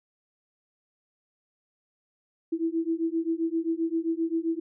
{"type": "beating tone pair", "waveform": "sine", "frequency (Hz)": [325.1, 332.7], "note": ["E4", "E4"], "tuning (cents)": [-24, 16], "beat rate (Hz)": 7.6, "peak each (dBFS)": -28, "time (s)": [2.52, 4.6], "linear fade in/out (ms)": 10, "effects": []}